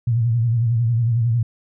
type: tone with vibrato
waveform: sine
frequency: 116.54 Hz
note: A#2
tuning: in tune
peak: -15 dBFS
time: 0.07-1.43 s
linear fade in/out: 5 ms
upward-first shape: sine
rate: 11 Hz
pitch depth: 84 cents each way
effects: none